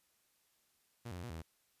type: tone with pitch steps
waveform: sawtooth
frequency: 118.7 / 90.6 / 87.1 / 121 / 81.4 / 80.9 Hz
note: A#2 / F#2 / F2 / B2 / E2 / E2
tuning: +32 / -36 / -4 / -35 / -21 / -32 cents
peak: -39 dBFS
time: 1.05-1.422 s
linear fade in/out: 10 ms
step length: 62 ms
effects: white hiss -75 dBFS RMS until 1.8 s + resampled to 32000 Hz